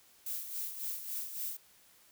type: noise with tremolo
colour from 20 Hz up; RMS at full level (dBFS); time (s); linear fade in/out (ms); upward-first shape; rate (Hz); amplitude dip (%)
violet; -37; 0.26-1.57; 5; sine; 3.6; 60
effects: white hiss -63 dBFS RMS until 2.11 s